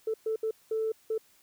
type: tone bursts at uneven times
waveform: sine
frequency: 441.4 Hz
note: A4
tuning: 5 cents sharp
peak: -26 dBFS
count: 5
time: 0.07-0.14 / 0.26-0.36 / 0.43-0.51 / 0.71-0.92 / 1.1-1.18 s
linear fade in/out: 5 ms
effects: tanh soft clip ceiling -22 dBFS + white hiss -63 dBFS RMS until 1.42 s